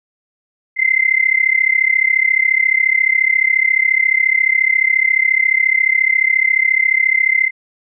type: tone with amplitude modulation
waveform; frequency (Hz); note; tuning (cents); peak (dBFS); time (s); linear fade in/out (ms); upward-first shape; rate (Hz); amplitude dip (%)
sine; 2074; C7; -16; -7; 0.76-7.51; 50; sine; 34.3; 90
effects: none